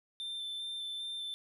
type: tone with vibrato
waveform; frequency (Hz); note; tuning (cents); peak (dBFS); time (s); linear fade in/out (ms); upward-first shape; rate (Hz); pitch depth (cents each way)
triangle; 3558; A7; +19; -36; 0.2-1.34; 0; square; 2.5; 10
effects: none